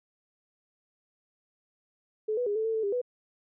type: tone with pitch steps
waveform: sine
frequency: 431.6 / 491.5 / 410.9 / 439.4 / 447.8 / 441 / 401.9 / 493.6 Hz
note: A4 / B4 / G#4 / A4 / A4 / A4 / G4 / B4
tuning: -33 / -8 / -18 / -2 / +30 / +4 / +43 / -1 cents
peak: -26 dBFS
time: 2.28-3.016 s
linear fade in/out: 10 ms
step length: 92 ms
effects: none